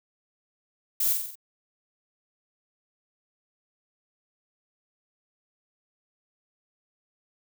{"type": "noise with echo", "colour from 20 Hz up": "violet", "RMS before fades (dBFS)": -25, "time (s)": [1, 1.13], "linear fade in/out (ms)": 5, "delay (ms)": 45, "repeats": 5, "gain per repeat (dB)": -4, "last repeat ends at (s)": 1.355, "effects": []}